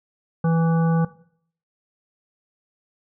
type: harmonic tone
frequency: 164.81 Hz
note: E3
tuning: in tune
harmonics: 1 / 3 / 5 / 7 / 9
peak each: -17 / -27 / -31 / -34 / -36 dBFS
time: 0.44-1.05 s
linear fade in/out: 5 ms
effects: noise-tail reverb RT60 0.6 s tail -18 dB re dry